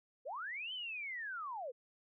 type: linear two-way sweep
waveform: sine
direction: up then down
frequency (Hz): 452.6 to 3110 to 452.6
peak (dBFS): -40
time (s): 0.25-1.72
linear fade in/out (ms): 20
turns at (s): 0.73
effects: none